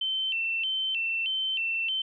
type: tone with vibrato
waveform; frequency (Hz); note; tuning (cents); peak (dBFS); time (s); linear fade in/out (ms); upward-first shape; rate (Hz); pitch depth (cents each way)
sine; 2880; F#7; -47; -26; 0.01-2.02; 5; square; 1.6; 120
effects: none